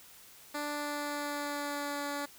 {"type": "tone with pitch glide", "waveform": "10% pulse", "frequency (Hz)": [293.7, 286.8], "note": ["D4", "D4"], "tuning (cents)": [0, -41], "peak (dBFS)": -26, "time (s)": [0.54, 2.26], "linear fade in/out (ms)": 10, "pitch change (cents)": -41, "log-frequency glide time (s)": [0.72, 2.05], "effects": ["white hiss -55 dBFS RMS until 2.38 s"]}